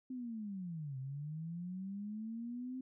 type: linear two-way sweep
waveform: sine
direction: down then up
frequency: 261.2 to 129.4 to 261.2 Hz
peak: -40 dBFS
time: 0.1-2.81 s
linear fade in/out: 5 ms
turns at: 0.98 s
effects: none